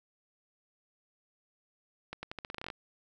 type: accelerating click train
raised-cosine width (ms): 0.3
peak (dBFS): -23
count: 13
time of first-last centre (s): 2.13-2.702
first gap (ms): 100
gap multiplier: 0.85
effects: none